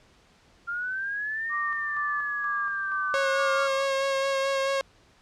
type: linear two-way sweep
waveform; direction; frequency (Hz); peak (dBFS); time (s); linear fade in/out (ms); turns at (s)
sine; up then down; 1384 to 1864.7 to 1384; -28; 0.67-3.68; 20; 1.55
type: tone with tremolo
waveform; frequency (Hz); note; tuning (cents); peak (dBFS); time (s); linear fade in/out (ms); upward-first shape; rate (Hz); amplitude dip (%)
sine; 1174.7; D6; 0; -28; 1.49-3.87; 50; square; 2.1; 50
type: tone with vibrato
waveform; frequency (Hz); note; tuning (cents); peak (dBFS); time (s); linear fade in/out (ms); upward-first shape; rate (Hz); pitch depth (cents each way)
sawtooth; 544; C#5; -33; -20; 3.14-4.81; 0; sine; 4.6; 17
effects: pink hiss -59 dBFS RMS until 5.21 s + low-pass 6000 Hz 12 dB/octave